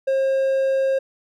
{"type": "tone", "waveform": "triangle", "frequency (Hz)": 536, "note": "C5", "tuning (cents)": 42, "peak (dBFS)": -15, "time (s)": [0.07, 0.99], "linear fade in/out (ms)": 10, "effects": []}